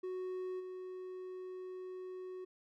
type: tone with level steps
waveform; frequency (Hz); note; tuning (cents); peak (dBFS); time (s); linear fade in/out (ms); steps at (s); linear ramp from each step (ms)
triangle; 369.5; F#4; -2; -36 / -41; 0.03-2.45; 10; 0.59; 20
effects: none